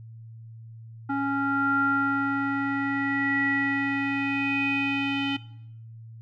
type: tone with low-pass filter sweep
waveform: square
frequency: 277.2 Hz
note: C#4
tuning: in tune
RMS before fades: -26 dBFS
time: 1.09-5.37 s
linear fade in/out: 10 ms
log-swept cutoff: 1200 to 2900 Hz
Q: 9.1
effects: noise-tail reverb RT60 0.7 s tail -18 dB re dry + added 113 Hz sine -41 dBFS peak until 6.21 s